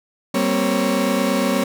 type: tone cluster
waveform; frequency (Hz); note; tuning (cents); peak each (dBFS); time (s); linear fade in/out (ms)
35% pulse; 194.1 / 234 / 262.6 / 556; G3 / A#3 / C4 / C#5; -17 / +7 / +6 / +5; -21; 0.34-1.64; 5
effects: none